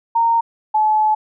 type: tone pair in turn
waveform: sine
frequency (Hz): 923 / 859.9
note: A#5 / A5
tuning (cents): -17 / -40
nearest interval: minor second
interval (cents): 123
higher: first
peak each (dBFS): -12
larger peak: neither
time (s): 0.15-0.41 / 0.74-1.15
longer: second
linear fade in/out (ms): 10
effects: none